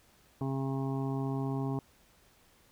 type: harmonic tone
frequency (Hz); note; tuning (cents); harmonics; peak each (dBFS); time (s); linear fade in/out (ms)
135; C#3; -45; 1 / 2 / 3 / 5 / 6 / 7 / 8; -33 / -35 / -40 / -46 / -45 / -48 / -48; 0.41-1.79; 2
effects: pink hiss -64 dBFS RMS until 2.71 s